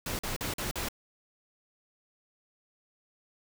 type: noise bursts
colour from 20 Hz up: pink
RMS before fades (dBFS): -34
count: 5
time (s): 0.06-0.886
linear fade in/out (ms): 2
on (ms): 130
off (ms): 44
effects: none